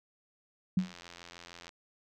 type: tone with exponential decay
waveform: sine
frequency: 185 Hz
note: F#3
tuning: in tune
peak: -21 dBFS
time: 0.77-0.94 s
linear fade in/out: 5 ms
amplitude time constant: 35 ms
type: click train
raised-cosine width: 0.2 ms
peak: -30 dBFS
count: 79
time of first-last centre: 0.79-1.692 s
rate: 86.5 Hz
effects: none